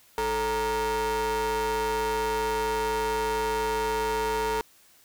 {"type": "ring-modulated tone", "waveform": "45% pulse", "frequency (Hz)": 246.9, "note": "B3", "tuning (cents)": 0, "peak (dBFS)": -22, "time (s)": [0.18, 4.61], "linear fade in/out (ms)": 0, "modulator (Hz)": 685, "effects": ["white hiss -58 dBFS RMS until 5.04 s"]}